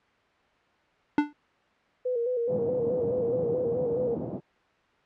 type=tone with exponential decay; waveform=square; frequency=294.9 Hz; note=D4; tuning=7 cents sharp; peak=-17 dBFS; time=1.18-1.33 s; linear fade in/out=2 ms; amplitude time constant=32 ms
type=tone with vibrato; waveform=sine; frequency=485.2 Hz; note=B4; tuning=31 cents flat; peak=-25 dBFS; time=2.05-4.15 s; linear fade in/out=10 ms; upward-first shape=square; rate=4.7 Hz; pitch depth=59 cents each way
type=band-pass noise; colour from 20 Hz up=pink; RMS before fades=-35 dBFS; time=2.47-4.41 s; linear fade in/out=50 ms; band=120 to 630 Hz; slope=24 dB/octave
effects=white hiss -63 dBFS RMS until 5.05 s + low-pass 2000 Hz 12 dB/octave